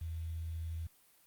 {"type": "tone with quantisation", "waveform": "sine", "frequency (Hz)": 81.8, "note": "E2", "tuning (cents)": -13, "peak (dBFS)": -37, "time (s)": [0.01, 0.87], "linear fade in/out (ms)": 5, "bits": 10, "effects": ["white hiss -66 dBFS RMS until 1.26 s", "Opus 32 kbps"]}